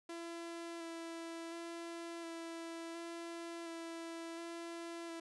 sawtooth tone with vibrato, 334.6 Hz, E4, 26 cents sharp, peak -40 dBFS, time 0.09-5.2 s, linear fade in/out 5 ms, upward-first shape square, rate 0.7 Hz, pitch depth 13 cents each way, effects resampled to 24000 Hz

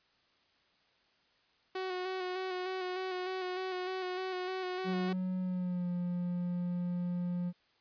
sawtooth tone with vibrato, 370 Hz, F#4, in tune, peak -31 dBFS, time 1.75-5.13 s, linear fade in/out 5 ms, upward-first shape square, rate 3.3 Hz, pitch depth 23 cents each way
triangle tone with pitch glide, 184.6 to 176.77 Hz, F#3 to F3, -4 to +21 cents, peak -30 dBFS, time 4.84-7.53 s, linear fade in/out 50 ms, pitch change -75 cents, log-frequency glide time 5.4-5.88 s
effects white hiss -70 dBFS RMS until 7.8 s + resampled to 11025 Hz

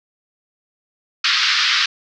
white band-pass noise, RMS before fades -17 dBFS, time 1.24-1.86 s, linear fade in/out 5 ms, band 1200 to 5100 Hz, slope 48 dB/octave, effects none

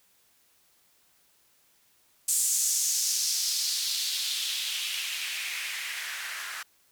blue noise with band-pass filter sweep, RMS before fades -30 dBFS, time 2.28-6.63 s, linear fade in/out 5 ms, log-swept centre 7900 to 1500 Hz, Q 2.5, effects white hiss -65 dBFS RMS until 6.91 s

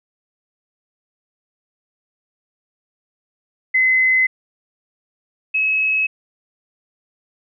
sine tone pair in turn, 2041 / 2571 Hz, C7 / E7, -44 / -44 cents, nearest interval major third, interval 400 cents, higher second, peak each -12 / -15 dBFS, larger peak first, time 3.74-4.27 / 5.54-6.07 s, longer neither, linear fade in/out 10 ms, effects none

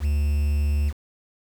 triangle tone with quantisation, 73.1 Hz, D2, 7 cents flat, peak -17 dBFS, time 0-0.93 s, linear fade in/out 50 ms, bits 7, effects none

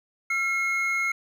triangle tone pair together, 1360.7 / 2160 Hz, F6 / C#7, -45 / -45 cents, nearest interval minor sixth, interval 800 cents, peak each -29 / -22 dBFS, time 0.3-1.12 s, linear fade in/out 5 ms, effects none

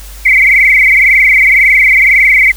sine tone with frequency modulation, 2163 Hz, C#7, 43 cents flat, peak -3 dBFS, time 0.25-2.52 s, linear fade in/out 10 ms, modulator 21.9 Hz, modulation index 6.8, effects added 50 Hz sine -27 dBFS peak until 2.56 s + white hiss -34 dBFS RMS until 2.56 s

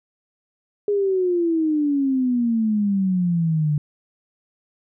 sine exponential sweep, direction down, 415.3 to 146.1 Hz, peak -17 dBFS, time 0.88-3.78 s, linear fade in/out 2 ms, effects none

